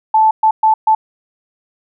sine tone bursts at uneven times, 875 Hz, A5, 10 cents flat, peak -7 dBFS, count 4, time 0.14-0.31 / 0.43-0.51 / 0.63-0.74 / 0.87-0.95 s, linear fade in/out 5 ms, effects none

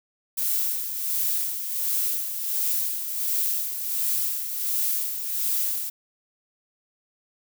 violet noise with tremolo, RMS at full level -24 dBFS, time 0.37-5.9 s, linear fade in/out 10 ms, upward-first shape sine, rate 1.4 Hz, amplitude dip 55%, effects none

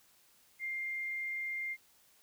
sine tone, 2108 Hz, C7, 12 cents sharp, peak -35 dBFS, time 0.59-1.77 s, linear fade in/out 50 ms, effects white hiss -66 dBFS RMS until 2.22 s

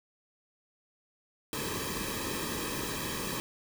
pink noise with comb filter, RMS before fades -35 dBFS, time 1.53-3.4 s, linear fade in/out 0 ms, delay 1.4 ms, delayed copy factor -0.8, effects none

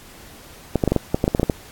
clicks, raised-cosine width 2 ms, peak -3 dBFS, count 12, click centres 0.757 / 0.838 / 0.877 / 0.92 / 0.963 / 1.145 / 1.241 / 1.279 / 1.349 / 1.397 / 1.431 / 1.498 s, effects pink hiss -44 dBFS RMS until 1.71 s + AAC 64 kbps

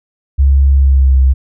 sine tone with pitch glide, 68.6 to 65.84 Hz, C#2 to C2, -17 to +11 cents, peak -5 dBFS, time 0.38-1.34 s, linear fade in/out 20 ms, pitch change -72 cents, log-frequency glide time 0.74-1.19 s, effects none

